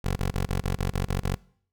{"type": "tone bursts", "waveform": "15% pulse", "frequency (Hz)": 46.25, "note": "F#1", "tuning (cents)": 0, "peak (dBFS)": -18, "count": 9, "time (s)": [0.04, 1.352], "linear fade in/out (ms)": 10, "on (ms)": 120, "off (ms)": 29, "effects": ["noise-tail reverb RT60 0.6 s tail -23 dB re dry"]}